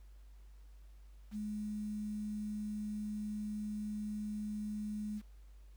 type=tone with quantisation; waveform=sine; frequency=210.6 Hz; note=G#3; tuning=24 cents sharp; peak=-37 dBFS; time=1.31-5.22 s; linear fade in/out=50 ms; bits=10; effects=added 50 Hz sine -53 dBFS peak until 5.76 s + pink hiss -73 dBFS RMS until 5.76 s